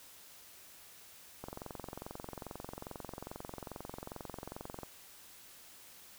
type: click train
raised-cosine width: 1 ms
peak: -28 dBFS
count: 77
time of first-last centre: 1.44-4.833 s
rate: 22.4 Hz
effects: white hiss -56 dBFS RMS until 6.18 s